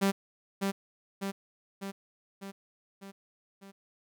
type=tone with echo; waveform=sawtooth; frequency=196.3 Hz; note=G3; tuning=3 cents sharp; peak=-20 dBFS; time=0.01-0.12 s; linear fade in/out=20 ms; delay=600 ms; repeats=6; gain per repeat=-4 dB; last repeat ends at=3.72 s; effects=none